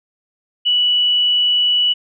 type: tone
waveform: sine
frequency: 2950 Hz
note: F#7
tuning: 6 cents flat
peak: -12 dBFS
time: 0.65-1.94 s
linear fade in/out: 20 ms
effects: none